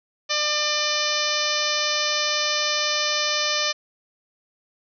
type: harmonic tone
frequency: 598 Hz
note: D5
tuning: 31 cents sharp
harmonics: 1 / 2 / 3 / 4 / 5 / 6 / 7 / 8 / 9 / 10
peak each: -30 / -30 / -30 / -30 / -30 / -30 / -30 / -30 / -30 / -30 dBFS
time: 0.29-3.73 s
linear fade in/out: 20 ms
effects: none